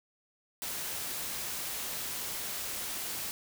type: noise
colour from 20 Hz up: white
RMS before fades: -37 dBFS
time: 0.62-3.31 s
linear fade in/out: 0 ms
effects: none